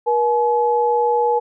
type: tone pair together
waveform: sine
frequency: 478.2 / 852 Hz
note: A#4 / G#5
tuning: +44 / +44 cents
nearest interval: minor seventh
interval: 1000 cents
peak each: -17 dBFS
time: 0.06-1.4 s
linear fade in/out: 20 ms
effects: none